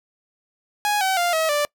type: tone with pitch steps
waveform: sawtooth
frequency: 830.6 / 761.7 / 698.4 / 640.5 / 587.3 Hz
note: G#5 / G5 / F5 / E5 / D5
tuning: 0 / -50 / 0 / -50 / 0 cents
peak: -15 dBFS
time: 0.85-1.65 s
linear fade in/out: 0 ms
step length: 160 ms
effects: noise-tail reverb RT60 0.1 s tail -25 dB re dry

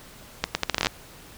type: accelerating click train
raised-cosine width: 0.2 ms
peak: -4 dBFS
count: 11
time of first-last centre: 0.44-0.869 s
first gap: 110 ms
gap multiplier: 0.76
effects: pink hiss -47 dBFS RMS until 1.37 s

